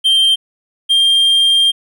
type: tone pair in turn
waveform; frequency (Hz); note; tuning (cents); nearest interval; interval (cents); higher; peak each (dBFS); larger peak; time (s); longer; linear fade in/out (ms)
triangle; 3154 / 3194; G7 / G7; +10 / +32; unison; 22; second; -7; neither; 0.04-0.36 / 0.89-1.72; second; 20
effects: none